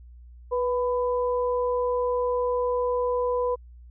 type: tone pair together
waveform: sine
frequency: 491.9 / 999.8 Hz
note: B4 / B5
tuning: -7 / +21 cents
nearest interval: octave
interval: 1228 cents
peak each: -23 / -29 dBFS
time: 0.51-3.56 s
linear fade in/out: 20 ms
effects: added 60 Hz sine -44 dBFS peak until 3.9 s